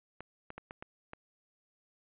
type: clicks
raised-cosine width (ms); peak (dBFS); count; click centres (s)
0.5; -28; 6; 0.206 / 0.504 / 0.58 / 0.709 / 0.825 / 1.134
effects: resampled to 8000 Hz